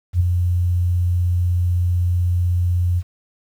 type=tone with ADSR envelope; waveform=sine; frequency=88.4 Hz; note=F2; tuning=22 cents sharp; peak=-10 dBFS; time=0.13-3.03 s; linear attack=73 ms; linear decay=9 ms; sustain=-5 dB; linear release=50 ms; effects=8-bit